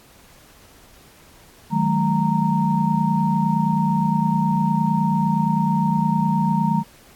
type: tone cluster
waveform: sine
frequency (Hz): 156.7 / 187.2 / 216.1 / 927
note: D#3 / F#3 / A3 / A#5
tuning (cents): +13 / +20 / -31 / -10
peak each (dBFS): -22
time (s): 1.7-6.84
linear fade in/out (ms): 50
effects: pink hiss -50 dBFS RMS until 7.15 s + AAC 64 kbps